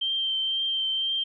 sine tone with vibrato, 3139 Hz, G7, 2 cents sharp, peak -24 dBFS, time 0.01-1.24 s, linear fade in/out 10 ms, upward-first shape triangle, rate 2 Hz, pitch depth 17 cents each way, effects none

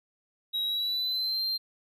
triangle tone with pitch glide, 3841 to 4165 Hz, B7 to C8, -49 to -9 cents, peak -26 dBFS, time 0.53-1.58 s, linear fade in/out 20 ms, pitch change +140 cents, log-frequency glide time 0.64-1.43 s, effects none

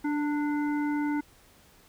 harmonic tone with a mistuned harmonic, 293.7 Hz, D4, in tune, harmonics 1 / 3 / 5 / 7, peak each -26 / -36 / -40 / -43 dBFS, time 0.04-1.21 s, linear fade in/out 10 ms, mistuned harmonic 3, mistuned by +30 cents, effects pink hiss -58 dBFS RMS until 1.88 s

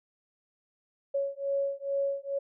sine beating tone pair, 554.4 / 556.7 Hz, C#5 / C#5, 0 / +7 cents, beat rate 2.3 Hz, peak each -31 dBFS, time 1.14-2.39 s, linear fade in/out 10 ms, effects none

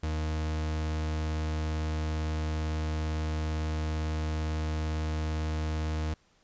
40% pulse tone, 77.78 Hz, D#2, in tune, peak -28 dBFS, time 0.03-6.14 s, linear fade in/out 5 ms, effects pink hiss -66 dBFS RMS until 6.43 s + resampled to 16000 Hz

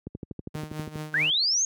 click train, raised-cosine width 3 ms, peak -21 dBFS, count 12, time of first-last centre 0.07-0.957 s, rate 12.4 Hz
sawtooth tone with tremolo, 153.6 Hz, D#3, 22 cents flat, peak -27 dBFS, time 0.54-1.31 s, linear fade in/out 10 ms, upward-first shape triangle, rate 4.8 Hz, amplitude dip 80%
sine linear sweep, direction up, 1500 to 6645 Hz, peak -21 dBFS, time 1.14-1.65 s, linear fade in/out 2 ms
effects high-pass 80 Hz 12 dB/octave

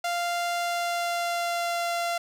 sawtooth tone with pitch glide, 695 to 688.2 Hz, F5 to F5, -9 to -26 cents, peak -22 dBFS, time 0.04-2.18 s, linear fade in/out 5 ms, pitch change -17 cents, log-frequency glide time 0.53-1.94 s, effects low-pass 10000 Hz 12 dB/octave + 8-bit

